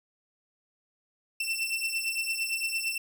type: beating tone pair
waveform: sawtooth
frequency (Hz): 2680 / 2688.8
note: E7 / E7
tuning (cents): +28 / +34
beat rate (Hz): 8.8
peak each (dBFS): -29 / -28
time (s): 1.4-2.98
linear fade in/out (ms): 5
effects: none